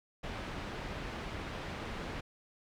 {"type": "low-pass noise", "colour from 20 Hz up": "pink", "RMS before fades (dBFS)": -41, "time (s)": [0.23, 2.21], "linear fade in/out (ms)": 10, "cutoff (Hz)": 3000, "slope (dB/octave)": 12, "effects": []}